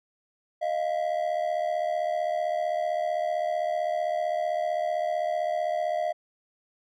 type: ring-modulated tone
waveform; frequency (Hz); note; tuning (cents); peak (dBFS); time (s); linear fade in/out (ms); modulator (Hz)
triangle; 659.3; E5; 0; -20; 0.61-6.13; 20; 37.8
effects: none